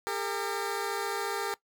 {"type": "tone pair together", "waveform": "15% pulse", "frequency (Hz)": [401.4, 455.6], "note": ["G4", "A#4"], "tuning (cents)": [41, -40], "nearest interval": "major second", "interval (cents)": 219, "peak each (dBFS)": -27, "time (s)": [0.07, 1.54], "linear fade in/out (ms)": 0, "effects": ["noise-tail reverb RT60 0.1 s tail -19 dB re dry"]}